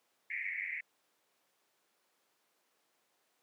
pink band-pass noise, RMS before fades -39 dBFS, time 0.3-0.81 s, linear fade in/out 5 ms, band 1900 to 2300 Hz, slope 96 dB/octave, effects pink hiss -75 dBFS RMS until 3.42 s + high-pass 400 Hz 12 dB/octave

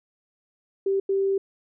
sine tone bursts at uneven times, 390.4 Hz, G4, 7 cents flat, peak -20 dBFS, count 2, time 0.86-1 / 1.09-1.38 s, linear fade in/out 5 ms, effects none

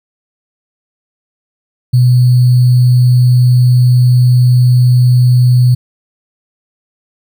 sine tone with sample-and-hold, 124.5 Hz, B2, 14 cents sharp, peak -4 dBFS, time 1.93-5.75 s, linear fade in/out 10 ms, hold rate 4410 Hz, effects none

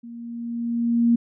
sine tone with level ramp, 234.7 Hz, A#3, 12 cents sharp, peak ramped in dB -36 to -13 dBFS, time 0.03-1.16 s, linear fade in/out 10 ms, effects none

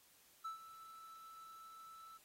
triangle tone with ADSR envelope, 1318.5 Hz, E6, in tune, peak -39 dBFS, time 0.44-2.18 s, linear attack 15 ms, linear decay 120 ms, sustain -13 dB, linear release 15 ms, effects white hiss -68 dBFS RMS until 2.24 s + AAC 48 kbps

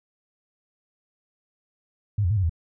sine tone with pitch steps, 103.5 / 86.5 / 108.7 / 95.6 / 82.2 Hz, G#2 / F2 / A2 / G2 / E2, -5 / -16 / -21 / -43 / -4 cents, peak -19 dBFS, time 2.18-2.495 s, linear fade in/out 5 ms, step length 63 ms, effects none

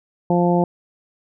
harmonic tone, 175 Hz, F3, 4 cents sharp, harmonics 1 / 2 / 3 / 4 / 5, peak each -17 / -20 / -22 / -23 / -24 dBFS, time 0.3-0.64 s, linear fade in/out 2 ms, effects none

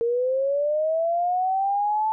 sine linear sweep, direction up, 459.7 to 880 Hz, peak -20 dBFS, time 0.01-2.12 s, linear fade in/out 0 ms, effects none

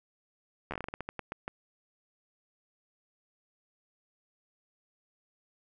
slowing click train, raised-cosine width 0.5 ms, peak -21 dBFS, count 14, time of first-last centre 0.71-1.479 s, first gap 12 ms, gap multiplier 1.24, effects none

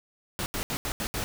pink noise bursts at uneven times, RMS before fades -31 dBFS, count 6, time 0.39-0.46 / 0.54-0.63 / 0.7-0.77 / 0.85-0.92 / 1-1.07 / 1.14-1.24 s, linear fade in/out 0 ms, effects none

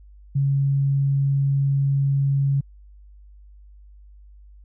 sine tone, 138.59 Hz, C#3, in tune, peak -17 dBFS, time 0.35-2.61 s, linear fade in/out 10 ms, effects added 50 Hz sine -44 dBFS peak until 4.64 s

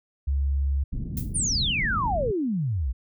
sine tone, 69.2 Hz, C#2, 2 cents flat, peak -21 dBFS, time 0.27-0.84 s, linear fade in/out 10 ms
pink low-pass noise, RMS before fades -30 dBFS, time 0.92-2.32 s, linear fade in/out 10 ms, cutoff 240 Hz, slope 24 dB/octave
violet noise with exponential decay, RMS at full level -32 dBFS, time 1.17-1.35 s, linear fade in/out 2 ms, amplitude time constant 39 ms
sine exponential sweep, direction down, 9890 to 55 Hz, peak -23 dBFS, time 1.34-2.93 s, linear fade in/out 20 ms
effects none

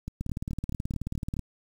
two click trains, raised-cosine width 5 ms, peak -19 / -21 dBFS, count 23 / 7, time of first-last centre 0.21-1.393 / 0.08-1.368 s, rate 18.6 / 4.66 Hz, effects 8-bit

